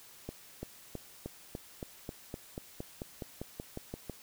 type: accelerating click train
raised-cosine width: 2 ms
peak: -25 dBFS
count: 17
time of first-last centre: 0.29-4.097 s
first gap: 340 ms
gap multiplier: 0.95
effects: white hiss -55 dBFS RMS until 4.22 s